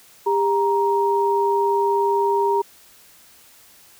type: tone pair together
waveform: sine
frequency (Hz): 400.3 / 938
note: G4 / A#5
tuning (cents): +36 / +11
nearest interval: octave + minor third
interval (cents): 1475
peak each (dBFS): -19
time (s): 0.26-2.62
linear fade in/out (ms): 10
effects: white hiss -50 dBFS RMS until 3.99 s